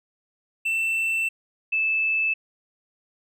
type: tone pair in turn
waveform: triangle / sine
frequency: 2674 / 2625 Hz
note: E7 / E7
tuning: +24 / -8 cents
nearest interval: unison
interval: 32 cents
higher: first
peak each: -20 dBFS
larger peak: neither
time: 0.65-1.29 / 1.72-2.34 s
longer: first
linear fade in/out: 10 ms
effects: none